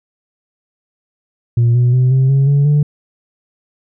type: tone with pitch steps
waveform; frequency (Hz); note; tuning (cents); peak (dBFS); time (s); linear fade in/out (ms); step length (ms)
sine; 118.3 / 122.68 / 127.23 / 131.95 / 136.84 / 141.91 / 147.17; A#2 / B2 / C3 / C3 / C#3 / C#3 / D3; +26 / -11 / -48 / +15 / -22 / +41 / +4; -6; 1.57-2.83; 5; 180
effects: tanh soft clip ceiling -7 dBFS